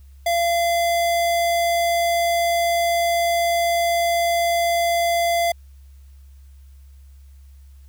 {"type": "tone", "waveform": "square", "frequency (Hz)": 684, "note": "F5", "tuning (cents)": -36, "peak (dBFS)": -18, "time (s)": [0.26, 5.52], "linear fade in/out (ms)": 5, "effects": ["added 68 Hz sine -42 dBFS peak until 7.88 s", "white hiss -63 dBFS RMS until 7.88 s"]}